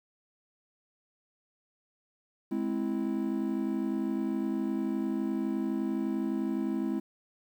triangle chord, Ab augmented, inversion none, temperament equal with one note detuned, 209.9 / 261.6 / 329.6 Hz, Ab3 / C4 / E4, +19 / 0 / 0 cents, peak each -31 dBFS, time 2.51-7 s, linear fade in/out 10 ms, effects 10-bit

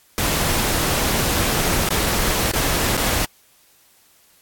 pink noise with dropouts, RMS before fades -20 dBFS, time 0.18-3.25 s, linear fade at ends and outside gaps 0 ms, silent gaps 1.889-1.906 / 2.515-2.536 / 2.969-2.976 s, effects white hiss -55 dBFS RMS until 4.41 s + AAC 64 kbps

